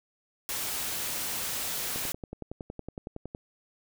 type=noise; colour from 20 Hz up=white; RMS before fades=-33 dBFS; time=0.49-2.12 s; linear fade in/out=0 ms
type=click train; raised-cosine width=2 ms; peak=-24 dBFS; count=16; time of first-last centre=1.96-3.349 s; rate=10.8 Hz
effects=none